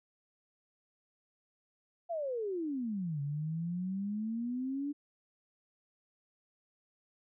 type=exponential two-way sweep; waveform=sine; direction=down then up; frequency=704 to 140.1 to 293.2 Hz; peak=-33 dBFS; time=2.09-4.93 s; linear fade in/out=20 ms; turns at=3.21 s; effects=none